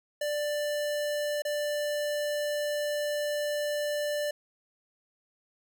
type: tone with dropouts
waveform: square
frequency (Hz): 590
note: D5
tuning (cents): +8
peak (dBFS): -29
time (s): 0.21-4.31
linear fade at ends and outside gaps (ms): 5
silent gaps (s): 1.421-1.45
effects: none